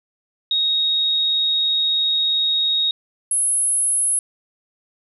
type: tone pair in turn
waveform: sine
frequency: 3757 / 10626 Hz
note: A#7 / E9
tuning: +13 / +13 cents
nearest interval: octave + tritone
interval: 1800 cents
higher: second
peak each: -16 dBFS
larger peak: neither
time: 0.51-2.91 / 3.31-4.19 s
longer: first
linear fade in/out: 2 ms
effects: none